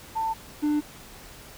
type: tone pair in turn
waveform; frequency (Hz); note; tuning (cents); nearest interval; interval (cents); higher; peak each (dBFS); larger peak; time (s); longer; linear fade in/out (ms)
sine / triangle; 892 / 297.7; A5 / D4; +23 / +24; octave + perfect fifth; 1899; first; -24 / -19; second; 0.15-0.34 / 0.62-0.81; neither; 20
effects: pink hiss -46 dBFS RMS until 1.57 s